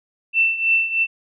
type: tone with tremolo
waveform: sine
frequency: 2677 Hz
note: E7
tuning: 26 cents sharp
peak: -12 dBFS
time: 0.33-1.07 s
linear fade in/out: 50 ms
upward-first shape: triangle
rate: 3.1 Hz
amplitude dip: 80%
effects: none